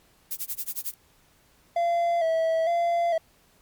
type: noise with tremolo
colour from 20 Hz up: violet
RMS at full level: -29 dBFS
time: 0.31-0.94 s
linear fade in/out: 0 ms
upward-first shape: sine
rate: 11 Hz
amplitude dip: 100%
type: tone with vibrato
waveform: triangle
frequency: 668 Hz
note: E5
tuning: 23 cents sharp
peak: -19 dBFS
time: 1.76-3.18 s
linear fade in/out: 5 ms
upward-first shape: square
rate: 1.1 Hz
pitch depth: 45 cents each way
effects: pink hiss -61 dBFS RMS until 3.61 s + MP3 96 kbps